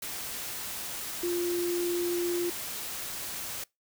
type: tone in noise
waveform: sine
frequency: 349.2 Hz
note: F4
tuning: in tune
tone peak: -27 dBFS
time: 1.23-2.5 s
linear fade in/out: 5 ms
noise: white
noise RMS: -37 dBFS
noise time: 0.02-3.64 s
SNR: +7 dB
effects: noise-tail reverb RT60 0.2 s tail -24 dB re dry